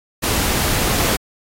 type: noise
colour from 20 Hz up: pink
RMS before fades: -18 dBFS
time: 0.22-1.17 s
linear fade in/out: 20 ms
effects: AAC 48 kbps

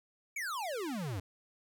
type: exponential sweep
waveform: square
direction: down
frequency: 2349 to 86.9 Hz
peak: -36 dBFS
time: 0.36-1.2 s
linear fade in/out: 5 ms
effects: none

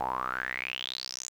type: tone with band-pass filter sweep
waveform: sawtooth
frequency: 63.6 Hz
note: C2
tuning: 48 cents flat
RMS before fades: -35 dBFS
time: 0-1.29 s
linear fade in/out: 0 ms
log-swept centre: 800 to 7100 Hz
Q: 9.1
effects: 10-bit

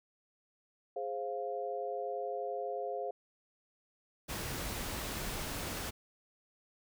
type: chord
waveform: sine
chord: F minor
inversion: first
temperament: equal with one note detuned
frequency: 415.3 / 526.9 / 698.5 Hz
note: Ab4 / C5 / F5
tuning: 0 / +12 / 0 cents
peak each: -40 / -39 / -39 dBFS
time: 0.96-3.11 s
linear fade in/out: 5 ms
type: noise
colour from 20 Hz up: pink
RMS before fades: -39 dBFS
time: 4.28-5.91 s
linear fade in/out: 20 ms
effects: none

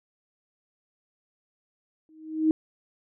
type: tone with exponential growth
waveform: sine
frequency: 314.5 Hz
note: D#4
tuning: 19 cents sharp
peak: -15 dBFS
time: 2.09-2.51 s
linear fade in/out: 1 ms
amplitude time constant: 90 ms
effects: none

